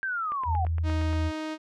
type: linear sweep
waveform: sine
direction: down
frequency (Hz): 1601 to 712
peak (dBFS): -27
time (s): 0.03-0.65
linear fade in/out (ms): 0
type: click train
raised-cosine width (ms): 0.5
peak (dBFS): -26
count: 8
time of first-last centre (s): 0.32-1.13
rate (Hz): 8.64
type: tone with pitch glide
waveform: sine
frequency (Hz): 82.41 to 81.84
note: E2 to E2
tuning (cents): 0 to -12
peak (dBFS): -24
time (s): 0.45-1.32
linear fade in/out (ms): 50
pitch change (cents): -12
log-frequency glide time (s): 0.62-0.69
type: tone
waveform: sawtooth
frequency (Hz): 312.2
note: D#4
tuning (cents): +6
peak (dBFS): -27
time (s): 0.83-1.58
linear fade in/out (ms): 50
effects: low-pass 5000 Hz 12 dB/octave